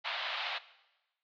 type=band-pass noise; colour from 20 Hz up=white; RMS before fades=-37 dBFS; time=0.04-0.59 s; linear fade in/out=20 ms; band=610 to 4000 Hz; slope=48 dB/octave; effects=noise-tail reverb RT60 1.0 s tail -17 dB re dry